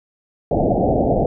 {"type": "low-pass noise", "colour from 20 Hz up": "white", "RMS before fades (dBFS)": -17, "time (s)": [0.51, 1.26], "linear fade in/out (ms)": 2, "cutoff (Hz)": 760, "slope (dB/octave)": 96, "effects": []}